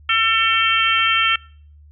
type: harmonic tone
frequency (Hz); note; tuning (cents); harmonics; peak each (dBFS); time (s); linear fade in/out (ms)
448.9; A4; +35; 3 / 4 / 5 / 6 / 7; -19 / -24 / -22 / -21 / -20; 0.09-1.36; 5
effects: noise-tail reverb RT60 0.5 s tail -24 dB re dry + added 74 Hz sine -43 dBFS peak until 1.91 s